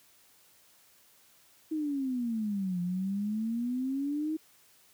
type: exponential two-way sweep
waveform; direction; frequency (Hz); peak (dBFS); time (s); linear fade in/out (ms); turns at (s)
sine; down then up; 319.1 to 174.61 to 319.1; -29; 1.71-4.37; 10; 2.81
effects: white hiss -62 dBFS RMS until 4.93 s + high-pass 60 Hz 12 dB/octave